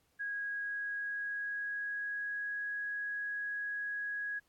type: tone with pitch glide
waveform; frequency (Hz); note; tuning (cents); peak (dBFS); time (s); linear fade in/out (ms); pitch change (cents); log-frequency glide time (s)
sine; 1648 to 1662.3; G#6 to G#6; -14 to +1; -35; 0.19-4.4; 20; +15; 0.48-2.68
effects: pink hiss -74 dBFS RMS until 4.48 s + AAC 64 kbps